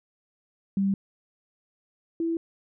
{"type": "tone pair in turn", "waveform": "sine", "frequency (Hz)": [196, 331.3], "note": ["G3", "E4"], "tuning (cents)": [0, 9], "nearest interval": "major sixth", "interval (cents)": 909, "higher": "second", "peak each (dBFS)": [-21, -24], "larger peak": "first", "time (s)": [[0.77, 0.94], [2.2, 2.37]], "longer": "neither", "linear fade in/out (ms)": 2, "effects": []}